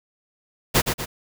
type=noise with echo; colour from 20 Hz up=pink; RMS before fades=-17 dBFS; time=0.74-0.82 s; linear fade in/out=20 ms; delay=120 ms; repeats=2; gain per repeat=-6 dB; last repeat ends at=1.06 s; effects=none